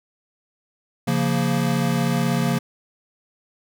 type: chord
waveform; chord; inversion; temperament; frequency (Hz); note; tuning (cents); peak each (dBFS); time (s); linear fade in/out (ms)
square; Bb minor; first; equal; 138.59 / 174.61 / 233.1; Db3 / F3 / Bb3; 0 / 0 / 0; -24; 1.07-2.59; 10
effects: none